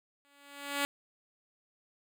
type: tone with exponential growth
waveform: 5% pulse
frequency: 283.5 Hz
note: C#4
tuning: 39 cents sharp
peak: -16 dBFS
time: 0.25-0.85 s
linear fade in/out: 0 ms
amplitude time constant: 130 ms
effects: none